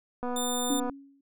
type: click train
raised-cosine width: 1 ms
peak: -21 dBFS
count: 165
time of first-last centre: 0.23-0.897 s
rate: 246 Hz
type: tone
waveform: 15% pulse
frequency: 3600 Hz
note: A7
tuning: 39 cents sharp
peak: -24 dBFS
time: 0.36-0.8 s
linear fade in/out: 5 ms
type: tone with exponential decay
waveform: sine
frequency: 277.2 Hz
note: C#4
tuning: in tune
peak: -23 dBFS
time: 0.7-1.21 s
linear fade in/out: 5 ms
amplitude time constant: 110 ms
effects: none